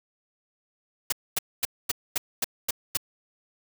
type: noise bursts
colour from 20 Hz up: white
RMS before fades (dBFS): -25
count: 8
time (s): 1.1-2.972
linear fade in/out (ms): 5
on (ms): 24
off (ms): 240
effects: none